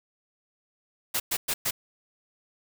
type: noise bursts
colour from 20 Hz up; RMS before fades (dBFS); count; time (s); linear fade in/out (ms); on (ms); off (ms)
white; -27; 4; 1.14-1.71; 10; 60; 110
effects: none